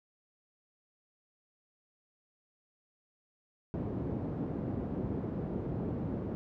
pink band-pass noise, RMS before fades -36 dBFS, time 3.74-6.35 s, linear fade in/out 0 ms, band 110 to 380 Hz, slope 12 dB/octave, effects none

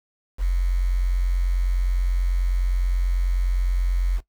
sine tone with quantisation, 44.71 Hz, F1, 41 cents sharp, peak -18 dBFS, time 0.38-4.21 s, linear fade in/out 50 ms, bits 7, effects noise-tail reverb RT60 0.1 s tail -17 dB re dry

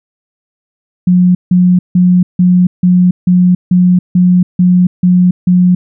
sine tone bursts, 180 Hz, F#3, 47 cents flat, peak -4 dBFS, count 11, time 1.07-5.75 s, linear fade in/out 5 ms, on 280 ms, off 160 ms, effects none

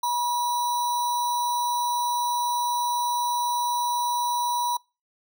sine tone with sample-and-hold, 966 Hz, B5, 39 cents flat, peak -22 dBFS, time 0.03-4.77 s, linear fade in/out 5 ms, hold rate 4900 Hz, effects noise-tail reverb RT60 0.3 s tail -26 dB re dry

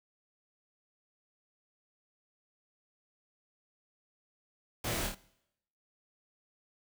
pink noise with echo, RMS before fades -36 dBFS, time 4.84-5.07 s, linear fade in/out 5 ms, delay 26 ms, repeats 3, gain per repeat -3 dB, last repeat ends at 5.148 s, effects noise-tail reverb RT60 0.8 s tail -21 dB re dry

